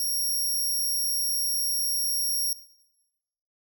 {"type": "tone", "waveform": "5% pulse", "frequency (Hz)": 5588, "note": "F8", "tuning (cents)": 0, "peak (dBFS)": -19, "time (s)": [0, 2.53], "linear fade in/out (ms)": 2, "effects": ["noise-tail reverb RT60 1.0 s tail -17 dB re dry"]}